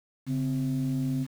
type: tone pair together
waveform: sine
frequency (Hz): 140 / 259.7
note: C#3 / C4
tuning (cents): +18 / -13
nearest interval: major seventh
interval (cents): 1069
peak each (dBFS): -27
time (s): 0.26-1.27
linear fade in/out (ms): 50
effects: tanh soft clip ceiling -21 dBFS + 8-bit